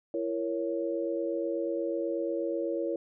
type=chord; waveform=sine; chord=A# diminished; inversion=second; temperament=equal with one note detuned; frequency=336.2 / 466.2 / 554.4 Hz; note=E4 / A#4 / C#5; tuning=+34 / 0 / 0 cents; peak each=-32 / -34 / -33 dBFS; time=0.14-2.96 s; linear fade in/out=2 ms; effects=none